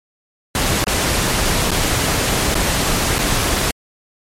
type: noise with dropouts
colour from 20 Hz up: pink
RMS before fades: -17 dBFS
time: 0.55-3.71 s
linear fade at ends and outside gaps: 2 ms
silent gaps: 0.842-0.868 / 1.708-1.715 / 2.545-2.552 / 3.184-3.188 s
effects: low-pass 12000 Hz 12 dB/octave + MP3 64 kbps